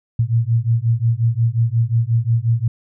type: beating tone pair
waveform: sine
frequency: 113 / 118.6 Hz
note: A2 / A#2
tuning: +47 / +30 cents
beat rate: 5.6 Hz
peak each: -17 dBFS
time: 0.19-2.68 s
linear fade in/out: 5 ms
effects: none